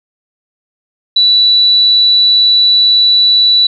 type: tone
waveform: sine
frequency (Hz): 3951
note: B7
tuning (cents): 0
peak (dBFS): -5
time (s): 1.16-3.67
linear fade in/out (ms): 5
effects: none